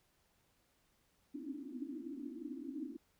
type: band-pass noise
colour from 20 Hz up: pink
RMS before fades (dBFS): -45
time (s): 1.34-2.97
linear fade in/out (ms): 10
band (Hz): 250 to 330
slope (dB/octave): 96
effects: pink hiss -75 dBFS RMS until 3.19 s